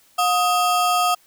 square ring-modulated tone, 986 Hz, B5, 3 cents flat, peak -14 dBFS, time 0.18-1.15 s, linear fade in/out 10 ms, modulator 268 Hz, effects white hiss -56 dBFS RMS until 1.26 s

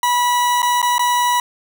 40% pulse tone with dropouts, 976 Hz, B5, 21 cents flat, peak -13 dBFS, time 0.03-1.4 s, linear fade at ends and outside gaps 2 ms, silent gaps 0.62-0.628 / 0.818-0.827 / 0.982-0.993 s, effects none

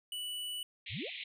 square tone, 2960 Hz, F#7, in tune, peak -38 dBFS, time 0.12-0.63 s, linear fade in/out 2 ms
pink band-pass noise, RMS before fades -44 dBFS, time 0.86-1.24 s, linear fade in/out 5 ms, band 2000 to 3900 Hz, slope 96 dB/octave
sine exponential sweep, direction up, 69.3 to 810 Hz, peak -38 dBFS, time 0.89-1.1 s, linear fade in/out 50 ms
effects none

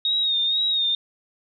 sine tone with vibrato, 3729 Hz, A#7, in tune, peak -19 dBFS, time 0.05-0.95 s, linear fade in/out 2 ms, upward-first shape sine, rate 2.1 Hz, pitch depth 55 cents each way, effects none

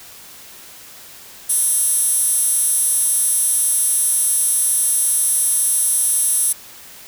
15% pulse tone with high-pass filter, 352.4 Hz, F4, 16 cents sharp, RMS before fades -17 dBFS, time 1.49-6.53 s, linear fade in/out 10 ms, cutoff 10000 Hz, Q 5.3, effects white hiss -40 dBFS RMS until 7.07 s

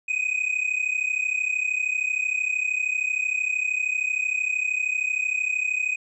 triangle tone pair together, 2486 / 2519 Hz, D#7 / D#7, -2 / +21 cents, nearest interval unison, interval 23 cents, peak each -24 dBFS, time 0.08-5.96 s, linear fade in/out 10 ms, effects resampled to 22050 Hz

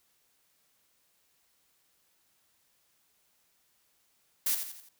blue noise with echo, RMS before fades -28 dBFS, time 4.46-4.55 s, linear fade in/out 5 ms, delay 85 ms, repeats 4, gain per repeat -7 dB, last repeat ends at 4.89 s, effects white hiss -71 dBFS RMS until 4.99 s

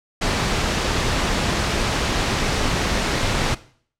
pink noise with amplitude modulation, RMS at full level -19 dBFS, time 0.21-3.55 s, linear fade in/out 10 ms, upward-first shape sine, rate 274 Hz, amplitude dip 35%, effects noise-tail reverb RT60 0.5 s tail -17 dB re dry + low-pass 6000 Hz 12 dB/octave

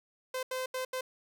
sawtooth tone bursts at uneven times, 515 Hz, C5, 28 cents flat, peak -29 dBFS, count 4, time 0.34-0.43 / 0.51-0.66 / 0.74-0.85 / 0.93-1.01 s, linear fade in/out 5 ms, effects none

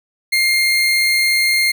30% pulse tone, 2119 Hz, C7, 21 cents sharp, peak -10 dBFS, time 0.32-1.72 s, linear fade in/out 10 ms, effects none

